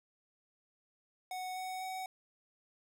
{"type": "tone with pitch steps", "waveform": "square", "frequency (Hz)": [740, 745.6, 751.2], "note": ["F#5", "F#5", "F#5"], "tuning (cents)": [0, 13, 26], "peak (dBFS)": -39, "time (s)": [1.31, 2.06], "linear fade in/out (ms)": 2, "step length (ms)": 250, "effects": []}